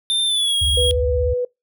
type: tone with pitch glide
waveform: square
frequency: 3587 to 3289 Hz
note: A7 to G#7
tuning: +33 to -18 cents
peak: -17 dBFS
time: 0.1-0.91 s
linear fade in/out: 0 ms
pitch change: -151 cents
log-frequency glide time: 0.25-0.56 s
type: tone with vibrato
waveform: sine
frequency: 73.42 Hz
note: D2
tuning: in tune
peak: -19 dBFS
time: 0.61-1.34 s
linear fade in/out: 10 ms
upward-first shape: sine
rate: 17 Hz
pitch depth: 300 cents each way
type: tone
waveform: sine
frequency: 493.9 Hz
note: B4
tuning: in tune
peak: -18 dBFS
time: 0.77-1.45 s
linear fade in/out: 5 ms
effects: noise-tail reverb RT60 0.2 s tail -25 dB re dry